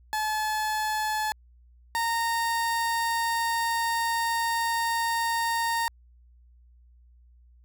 30% pulse tone pair in turn, 860 / 923.3 Hz, A5 / A#5, -40 / -17 cents, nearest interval minor second, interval 123 cents, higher second, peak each -23 / -22 dBFS, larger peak second, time 0.13-1.32 / 1.95-5.88 s, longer second, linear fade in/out 0 ms, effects added 60 Hz sine -53 dBFS peak until 7.64 s

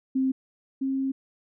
sine tone pair in turn, 263.5 / 268.1 Hz, C4 / C4, +12 / +42 cents, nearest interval unison, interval 30 cents, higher second, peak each -21 / -24 dBFS, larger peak first, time 0.15-0.32 / 0.81-1.12 s, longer second, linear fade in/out 10 ms, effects none

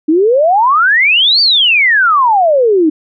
sine exponential two-way sweep, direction up then down, 297.4 to 4699 to 297.4 Hz, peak -6 dBFS, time 0.08-2.9 s, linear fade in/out 10 ms, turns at 1.41 s, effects none

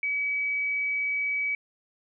sine tone, 2279 Hz, C#7, 47 cents sharp, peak -25 dBFS, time 0.03-1.55 s, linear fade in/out 2 ms, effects none

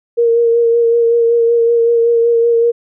sine tone with vibrato, 466.2 Hz, A#4, in tune, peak -8 dBFS, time 0.17-2.72 s, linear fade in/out 20 ms, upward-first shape sine, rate 5.3 Hz, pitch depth 21 cents each way, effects none

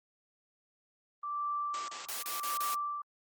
sine tone with tremolo, 1171 Hz, D6, 5 cents flat, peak -31 dBFS, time 1.23-3.02 s, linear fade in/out 5 ms, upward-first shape sine, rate 0.85 Hz, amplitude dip 90%
white noise bursts, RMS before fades -38 dBFS, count 6, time 1.74-2.745 s, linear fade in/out 0 ms, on 140 ms, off 33 ms
effects high-pass 400 Hz 12 dB/octave + Opus 24 kbps

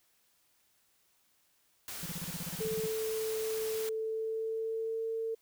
white noise, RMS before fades -42 dBFS, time 1.88-3.89 s, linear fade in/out 0 ms
triangle tone bursts, 172.1 Hz, F3, 25 cents flat, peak -35 dBFS, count 14, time 2.03-2.862 s, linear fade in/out 0 ms, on 26 ms, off 36 ms
sine tone with pitch glide, 440 to 450 Hz, A4 to A4, 0 to +39 cents, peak -32 dBFS, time 2.6-5.35 s, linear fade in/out 10 ms, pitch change +39 cents, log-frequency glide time 3.82-5.03 s
effects white hiss -71 dBFS RMS until 5.41 s

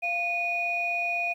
sine tone pair together, 693.9 / 2466 Hz, F5 / D#7, -11 / -16 cents, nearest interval octave + minor seventh, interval 2195 cents, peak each -30 / -26 dBFS, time 0.02-1.34 s, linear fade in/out 20 ms, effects tanh soft clip ceiling -18 dBFS + 10-bit

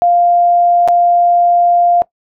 sine tone with dropouts, 698.5 Hz, F5, in tune, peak -7 dBFS, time 0.02-2.02 s, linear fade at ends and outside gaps 0 ms, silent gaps 0.877-0.885 s, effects noise-tail reverb RT60 0.1 s tail -20 dB re dry

